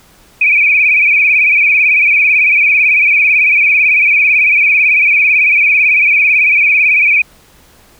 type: tone with vibrato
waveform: sine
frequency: 2400 Hz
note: D7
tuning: 37 cents sharp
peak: -6 dBFS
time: 0.41-7.22 s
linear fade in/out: 5 ms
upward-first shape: sine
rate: 18 Hz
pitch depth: 92 cents each way
effects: pink hiss -45 dBFS RMS until 7.99 s